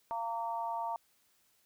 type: harmonic tone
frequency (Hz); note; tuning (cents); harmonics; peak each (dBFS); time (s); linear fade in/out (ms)
229.9; A#3; -24; 3 / 4 / 5; -39 / -35 / -45; 0.11-0.96; 0
effects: white hiss -71 dBFS RMS until 1.65 s